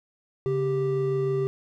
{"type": "tone pair together", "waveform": "triangle", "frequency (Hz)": [139.48, 392], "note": ["C#3", "G4"], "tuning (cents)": [11, 0], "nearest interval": "octave + tritone", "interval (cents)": 1789, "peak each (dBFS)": [-26, -22], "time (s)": [0.46, 1.47], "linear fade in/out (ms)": 0, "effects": []}